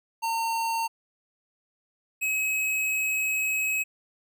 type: tone pair in turn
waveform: square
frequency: 911 / 2556 Hz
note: A#5 / D#7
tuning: -40 / +46 cents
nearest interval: octave + tritone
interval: 1786 cents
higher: second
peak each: -26 / -25 dBFS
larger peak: second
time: 0.22-0.88 / 2.21-3.84 s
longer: second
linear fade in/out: 20 ms
effects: none